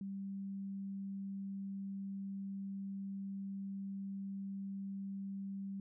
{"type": "tone", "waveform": "sine", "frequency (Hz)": 196, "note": "G3", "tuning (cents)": 0, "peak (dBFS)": -40, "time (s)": [0.01, 5.8], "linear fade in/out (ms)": 2, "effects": []}